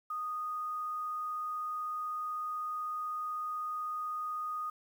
sine tone with quantisation, 1238 Hz, D#6, 9 cents flat, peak -34 dBFS, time 0.1-4.7 s, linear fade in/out 5 ms, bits 10, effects none

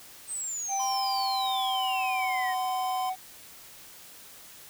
sine exponential sweep, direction down, 8490 to 1828 Hz, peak -31 dBFS, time 0.27-2.55 s, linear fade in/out 50 ms
triangle tone with pitch glide, 784 to 746.9 Hz, G5 to F#5, 0 to +16 cents, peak -26 dBFS, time 0.68-3.16 s, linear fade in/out 50 ms, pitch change -84 cents, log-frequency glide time 1.13-2.47 s
square tone, 1030 Hz, C6, 28 cents flat, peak -34 dBFS, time 0.79-3.1 s, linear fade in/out 10 ms
effects white hiss -49 dBFS RMS until 4.69 s

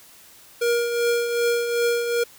square tone with tremolo, 473.3 Hz, A#4, 26 cents sharp, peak -18 dBFS, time 0.61-2.24 s, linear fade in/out 10 ms, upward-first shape triangle, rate 2.6 Hz, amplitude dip 55%, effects white hiss -49 dBFS RMS until 2.38 s

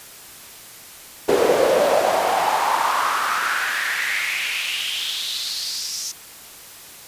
brown noise with high-pass filter sweep, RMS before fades -21 dBFS, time 1.28-6.12 s, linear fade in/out 10 ms, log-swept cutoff 420 to 5900 Hz, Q 4.3, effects white hiss -41 dBFS RMS until 7.07 s + resampled to 32000 Hz

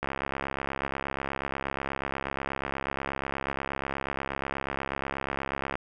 click train, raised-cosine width 0.5 ms, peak -15 dBFS, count 392, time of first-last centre 0.03-5.755 s, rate 68.3 Hz, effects none

